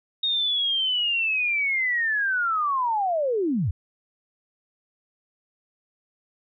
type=linear sweep; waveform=sine; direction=down; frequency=3729 to 71 Hz; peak=-21 dBFS; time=0.23-3.71 s; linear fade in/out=5 ms; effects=none